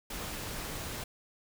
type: noise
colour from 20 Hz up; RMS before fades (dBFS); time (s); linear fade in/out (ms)
pink; -39; 0.1-1.04; 5
effects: none